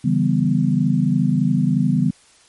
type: chord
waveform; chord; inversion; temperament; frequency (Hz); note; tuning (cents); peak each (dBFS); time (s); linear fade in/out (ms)
sine; C# half-diminished seventh; none; equal with one note detuned; 141.67 / 164.81 / 196 / 246.9; C#3 / E3 / G3 / B3; +38 / 0 / 0 / 0; -20; 0.04-2.11; 10
effects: white hiss -52 dBFS RMS until 2.48 s + MP3 48 kbps